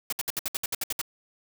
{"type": "noise bursts", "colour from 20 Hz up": "white", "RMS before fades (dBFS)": -29, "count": 11, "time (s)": [0.1, 1.015], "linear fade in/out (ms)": 2, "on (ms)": 25, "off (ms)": 64, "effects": []}